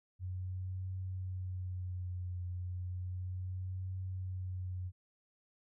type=tone with vibrato; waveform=sine; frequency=91.5 Hz; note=F#2; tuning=19 cents flat; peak=-37 dBFS; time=0.19-4.92 s; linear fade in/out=50 ms; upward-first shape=triangle; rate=0.33 Hz; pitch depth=39 cents each way; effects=none